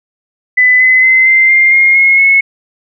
sine tone with pitch steps, 2003 / 2029 / 2055 / 2081 / 2107 / 2134 / 2162 / 2189 Hz, B6 / B6 / C7 / C7 / C7 / C7 / C#7 / C#7, +24 / +46 / -32 / -10 / +12 / +34 / -44 / -22 cents, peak -4 dBFS, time 0.57-2.41 s, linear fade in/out 10 ms, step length 230 ms, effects none

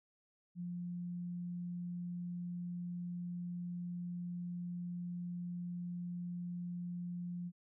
sine tone, 175.7 Hz, F3, 11 cents sharp, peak -39 dBFS, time 0.55-7.52 s, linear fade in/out 50 ms, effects none

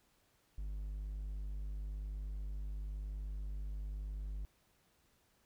triangle tone, 50.5 Hz, G#1, 48 cents flat, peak -37 dBFS, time 0.58-4.45 s, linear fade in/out 0 ms, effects pink hiss -73 dBFS RMS until 5.45 s

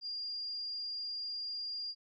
sine tone, 4808 Hz, D8, 40 cents sharp, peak -37 dBFS, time 0.01-1.95 s, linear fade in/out 50 ms, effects none

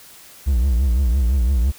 triangle tone with vibrato, 63.2 Hz, B1, 41 cents sharp, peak -12 dBFS, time 0.46-1.72 s, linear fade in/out 20 ms, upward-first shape triangle, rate 5.9 Hz, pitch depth 220 cents each way, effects white hiss -44 dBFS RMS until 1.78 s

